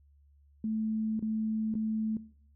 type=tone with dropouts; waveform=sine; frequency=218.7 Hz; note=A3; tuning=10 cents flat; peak=-29 dBFS; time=0.64-2.17 s; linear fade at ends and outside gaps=2 ms; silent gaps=1.194-1.225 / 1.741-1.752 s; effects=noise-tail reverb RT60 0.6 s tail -19 dB re dry + added 71 Hz sine -59 dBFS peak until 2.55 s